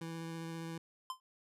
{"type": "tone with vibrato", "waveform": "25% pulse", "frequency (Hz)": 164.81, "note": "E3", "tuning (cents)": 0, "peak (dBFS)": -37, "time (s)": [0.01, 0.78], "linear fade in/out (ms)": 5, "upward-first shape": "sine", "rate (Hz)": 15, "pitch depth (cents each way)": 11}
{"type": "tone with exponential decay", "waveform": "square", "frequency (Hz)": 1035, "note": "C6", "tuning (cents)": -19, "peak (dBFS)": -35, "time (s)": [1.1, 1.2], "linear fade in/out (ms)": 1, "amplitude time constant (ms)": 21}
{"effects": ["low-pass 12000 Hz 12 dB/octave"]}